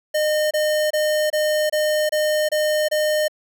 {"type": "tone bursts", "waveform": "square", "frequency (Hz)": 610, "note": "D#5", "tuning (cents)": -34, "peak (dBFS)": -18, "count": 8, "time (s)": [0.14, 3.282], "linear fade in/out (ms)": 10, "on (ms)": 370, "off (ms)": 26, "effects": []}